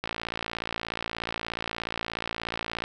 click train, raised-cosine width 0.3 ms, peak -14 dBFS, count 160, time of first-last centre 0.04-2.839 s, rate 56.8 Hz, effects none

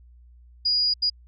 sine tone bursts at uneven times, 4887 Hz, D#8, 32 cents flat, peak -19 dBFS, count 2, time 0.65-0.94 / 1.02-1.1 s, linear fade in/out 10 ms, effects added 60 Hz sine -48 dBFS peak until 1.27 s

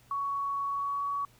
sine tone with pitch glide, 1118 to 1128.4 Hz, C#6 to C#6, +14 to +30 cents, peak -29 dBFS, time 0.11-1.25 s, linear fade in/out 2 ms, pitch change +16 cents, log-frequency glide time 0.65-1.07 s, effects added 120 Hz sine -63 dBFS peak until 1.39 s + pink hiss -62 dBFS RMS until 1.39 s

